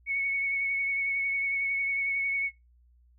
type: tone with vibrato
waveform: sine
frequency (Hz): 2215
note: C#7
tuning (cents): -2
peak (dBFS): -26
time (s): 0.06-2.51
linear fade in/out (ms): 50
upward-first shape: sine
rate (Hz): 11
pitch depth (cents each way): 17
effects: noise-tail reverb RT60 0.2 s tail -20 dB re dry + added 60 Hz sine -58 dBFS peak until 3.18 s